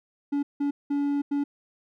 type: tone bursts at uneven times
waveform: triangle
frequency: 285.2 Hz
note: C#4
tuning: 49 cents sharp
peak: -21 dBFS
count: 4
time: 0.32-0.43 / 0.6-0.71 / 0.9-1.22 / 1.31-1.44 s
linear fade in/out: 10 ms
effects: none